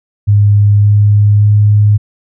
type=tone with pitch steps; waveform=sine; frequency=102.8 / 103.57 / 104.36 Hz; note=G#2 / G#2 / G#2; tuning=-17 / -4 / +9 cents; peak=-4 dBFS; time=0.27-1.98 s; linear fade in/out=20 ms; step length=570 ms; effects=none